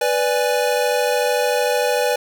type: chord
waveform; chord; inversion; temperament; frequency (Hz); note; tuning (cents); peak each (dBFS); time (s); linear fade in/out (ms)
square; G# diminished; first; equal; 493.9 / 587.3 / 830.6; B4 / D5 / G#5; 0 / 0 / 0; -20 / -22 / -24; 0.01-2.16; 5
effects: none